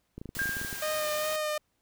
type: clicks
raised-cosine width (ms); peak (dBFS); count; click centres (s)
3; -27; 12; 0.18 / 0.215 / 0.257 / 0.291 / 0.368 / 0.417 / 0.457 / 0.493 / 0.568 / 0.615 / 0.648 / 0.728
type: noise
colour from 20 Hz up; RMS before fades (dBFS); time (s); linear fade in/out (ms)
white; -39; 0.35-1.36; 0
type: tone with exponential decay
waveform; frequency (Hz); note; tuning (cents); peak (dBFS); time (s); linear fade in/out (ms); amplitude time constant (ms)
sine; 1604; G6; +39; -26; 0.39-1.41; 1; 220
type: tone with vibrato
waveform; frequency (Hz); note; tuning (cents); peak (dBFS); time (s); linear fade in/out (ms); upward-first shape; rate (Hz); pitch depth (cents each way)
sawtooth; 612; D#5; -29; -25; 0.82-1.58; 5; sine; 2.5; 19
effects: pink hiss -75 dBFS RMS until 1.81 s